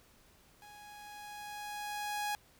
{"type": "tone with level ramp", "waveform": "sawtooth", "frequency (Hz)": 830.6, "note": "G#5", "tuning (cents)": 0, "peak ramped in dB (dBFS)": [-49, -29], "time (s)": [0.62, 2.35], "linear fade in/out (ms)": 0, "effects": ["pink hiss -64 dBFS RMS until 2.59 s"]}